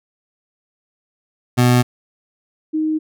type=tone pair in turn; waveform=25% pulse / sine; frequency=123.47 / 311.9 Hz; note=B2 / D#4; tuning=0 / +4 cents; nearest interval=octave + major third; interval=1604 cents; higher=second; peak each=-7 / -16 dBFS; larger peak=first; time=1.57-1.83 / 2.73-2.99 s; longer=neither; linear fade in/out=20 ms; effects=none